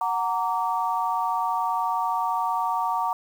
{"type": "chord", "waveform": "sine", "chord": "Gb augmented", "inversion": "none", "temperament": "just", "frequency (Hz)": [740, 925, 1156.2], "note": ["Gb5", "Bb5", "D6"], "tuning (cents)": [0, -14, -27], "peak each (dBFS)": [-28, -25, -28], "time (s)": [0.01, 3.13], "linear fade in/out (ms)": 2, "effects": ["8-bit"]}